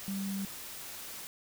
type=tone in noise; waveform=sine; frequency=196 Hz; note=G3; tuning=in tune; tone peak=-33 dBFS; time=0.08-0.45 s; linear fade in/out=0 ms; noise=white; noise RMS=-44 dBFS; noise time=0-1.27 s; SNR=+8 dB; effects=none